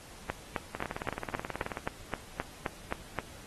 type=two click trains; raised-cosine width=0.5 ms; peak=-20 / -16 dBFS; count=20 / 12; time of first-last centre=0.75-1.772 / 0.3-3.187 s; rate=18.6 / 3.81 Hz; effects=pink hiss -51 dBFS RMS until 3.46 s + AAC 32 kbps